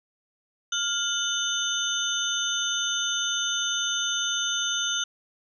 sine tone cluster, 1407 / 2987 / 3592 / 6210 Hz, F6 / F#7 / A7 / G8, +12 / +16 / +35 / -17 cents, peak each -30 dBFS, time 0.72-5.04 s, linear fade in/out 5 ms, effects none

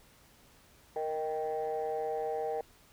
sine chord, Eb major, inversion second, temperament equal, 466.2 / 622.3 / 784 Hz, Bb4 / Eb5 / G5, 0 / 0 / 0 cents, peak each -33 / -37 / -35 dBFS, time 0.96-2.61 s, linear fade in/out 2 ms, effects tanh soft clip ceiling -26 dBFS + pink hiss -61 dBFS RMS until 2.92 s

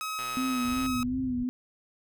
sawtooth tone, 1275 Hz, D#6, 42 cents sharp, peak -28 dBFS, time 0.01-1.03 s, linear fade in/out 0 ms
click train, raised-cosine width 0.3 ms, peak -25 dBFS, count 83, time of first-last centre 0.19-0.862 s, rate 122 Hz
sine tone with vibrato, 253.3 Hz, B3, 44 cents sharp, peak -27 dBFS, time 0.37-1.49 s, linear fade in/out 0 ms, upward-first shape sine, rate 2.7 Hz, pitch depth 56 cents each way
white low-pass noise, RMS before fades -41 dBFS, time 0.64-1.44 s, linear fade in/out 5 ms, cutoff 130 Hz, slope 96 dB/octave
effects none

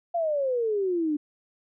sine exponential sweep, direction down, 700 to 290 Hz, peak -23 dBFS, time 0.14-1.17 s, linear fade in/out 10 ms, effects none

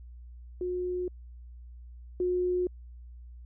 sine tone pair in turn, 360.8 / 360.8 Hz, F#4 / F#4, -44 / -44 cents, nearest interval unison, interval 0 cents, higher neither, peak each -29 / -25 dBFS, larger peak second, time 0.61-1.08 / 2.2-2.67 s, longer neither, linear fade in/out 2 ms, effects added 60 Hz sine -44 dBFS peak until 3.45 s

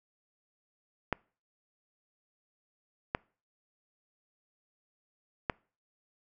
clicks, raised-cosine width 0.5 ms, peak -13 dBFS, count 3, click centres 1.127 / 3.149 / 5.498 s, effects noise-tail reverb RT60 0.4 s tail -26 dB re dry

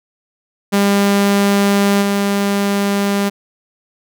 sawtooth tone with level steps, 200.5 Hz, G3, 39 cents sharp, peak -7 / -10 dBFS, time 0.72-3.3 s, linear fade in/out 20 ms, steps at 2.01 s, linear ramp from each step 20 ms, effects none

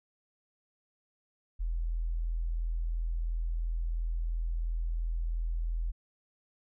sine tone, 41.46 Hz, E1, 11 cents sharp, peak -29 dBFS, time 1.59-5.92 s, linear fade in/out 20 ms, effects none

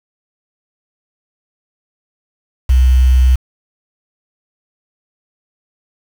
sine tone with quantisation, 63.6 Hz, C2, 48 cents flat, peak -6 dBFS, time 2.69-3.36 s, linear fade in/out 10 ms, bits 5, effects none

